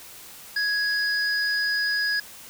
sine tone pair together, 1667 / 4955 Hz, G#6 / D#8, +6 / -8 cents, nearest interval octave + perfect fifth, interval 1886 cents, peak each -23 / -27 dBFS, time 0.56-2.2 s, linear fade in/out 5 ms, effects white hiss -44 dBFS RMS until 2.49 s

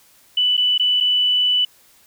sine tone with dropouts, 2979 Hz, F#7, 11 cents sharp, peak -14 dBFS, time 0.37-1.65 s, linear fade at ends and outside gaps 5 ms, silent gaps 0.569-0.576 / 0.779-0.796 / 1.003-1.007 s, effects white hiss -53 dBFS RMS until 2.06 s

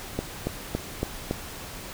click train, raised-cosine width 2 ms, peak -12 dBFS, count 5, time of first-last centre 0.19-1.31 s, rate 3.57 Hz, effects pink hiss -39 dBFS RMS until 1.93 s

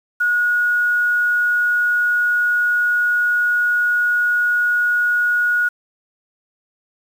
sine tone, 1450 Hz, F#6, 35 cents flat, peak -14 dBFS, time 0.2-5.69 s, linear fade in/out 10 ms, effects 7-bit

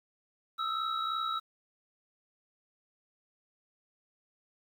sine tone cluster, 1264 / 1327 / 3843 Hz, D#6 / E6 / B7, +27 / +11 / -48 cents, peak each -38 / -32 / -38 dBFS, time 0.58-1.4 s, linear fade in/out 20 ms, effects 10-bit

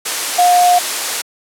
sine tone in noise, 713 Hz, F5, 36 cents sharp, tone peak -7 dBFS, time 0.38-0.79 s, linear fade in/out 10 ms, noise white, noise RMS -18 dBFS, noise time 0.05-1.22 s, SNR +8 dB, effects high-pass 400 Hz 12 dB/octave + low-pass 11000 Hz 12 dB/octave

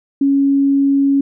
sine tone, 277.2 Hz, C#4, in tune, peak -10 dBFS, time 0.21-1.21 s, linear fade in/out 5 ms, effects none

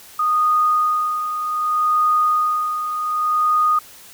sine tone with tremolo, 1235 Hz, D#6, 13 cents flat, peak -13 dBFS, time 0.19-3.79 s, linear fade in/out 5 ms, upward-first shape sine, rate 0.65 Hz, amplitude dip 60%, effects white hiss -43 dBFS RMS until 4.13 s

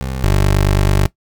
20% pulse tone pair in turn, 65.41 / 49.14 Hz, C2 / G1, 0 / +5 cents, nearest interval perfect fourth, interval 495 cents, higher first, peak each -16 / -6 dBFS, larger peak second, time 0.01-0.24 / 0.24-1.06 s, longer second, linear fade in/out 0 ms, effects noise-tail reverb RT60 0.1 s tail -17 dB re dry

